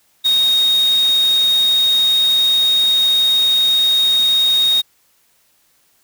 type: tone in noise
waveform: sine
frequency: 3730 Hz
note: A#7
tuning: in tune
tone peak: -11 dBFS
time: 0.24-4.82 s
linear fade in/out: 20 ms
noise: white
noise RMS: -29 dBFS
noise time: 0.24-4.82 s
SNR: +15 dB
effects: white hiss -58 dBFS RMS until 6.03 s